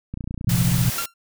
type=click train; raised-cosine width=5 ms; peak=-17 dBFS; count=23; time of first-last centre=0.14-0.886 s; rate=29.5 Hz
type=chord; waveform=sine; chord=Bb suspended second; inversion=none; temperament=just; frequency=116.54 / 131.11 / 174.81 Hz; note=Bb2 / C3 / F3; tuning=0 / +4 / +2 cents; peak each=-21 / -21 / -22 dBFS; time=0.47-0.9 s; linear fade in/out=5 ms
type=noise; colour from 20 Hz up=white; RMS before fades=-28 dBFS; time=0.49-1.06 s; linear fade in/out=5 ms
type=tone with exponential decay; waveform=sawtooth; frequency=1374 Hz; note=F6; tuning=29 cents flat; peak=-19 dBFS; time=0.98-1.14 s; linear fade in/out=5 ms; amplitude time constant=33 ms
effects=none